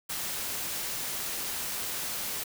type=noise; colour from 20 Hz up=white; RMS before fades=-34 dBFS; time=0.09-2.44 s; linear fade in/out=10 ms; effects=none